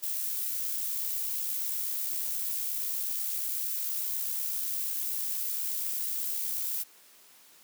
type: noise with amplitude modulation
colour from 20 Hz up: violet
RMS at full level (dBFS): -31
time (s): 0.02-6.84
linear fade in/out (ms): 20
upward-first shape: sine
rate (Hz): 68.3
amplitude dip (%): 30
effects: white hiss -57 dBFS RMS until 7.63 s + high-pass 200 Hz 12 dB/octave